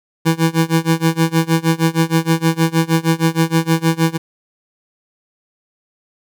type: tone with tremolo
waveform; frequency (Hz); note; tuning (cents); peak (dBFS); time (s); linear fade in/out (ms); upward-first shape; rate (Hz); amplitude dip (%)
25% pulse; 163.4; E3; -15; -6; 0.25-4.18; 20; sine; 6.4; 95
effects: none